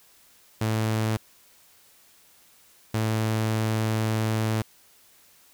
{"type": "tone pair in turn", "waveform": "sawtooth", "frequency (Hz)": [110, 110], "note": ["A2", "A2"], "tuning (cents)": [0, 0], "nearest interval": "unison", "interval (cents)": 0, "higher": "neither", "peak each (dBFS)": -19, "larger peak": "neither", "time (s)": [[0.61, 1.17], [2.94, 4.62]], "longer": "second", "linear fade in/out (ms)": 5, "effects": ["white hiss -57 dBFS RMS until 5.53 s"]}